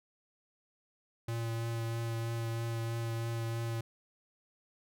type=tone with vibrato; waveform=square; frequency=115.2 Hz; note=A#2; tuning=20 cents flat; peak=-34 dBFS; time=1.28-3.81 s; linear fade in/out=5 ms; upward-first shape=triangle; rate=3.1 Hz; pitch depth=15 cents each way; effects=none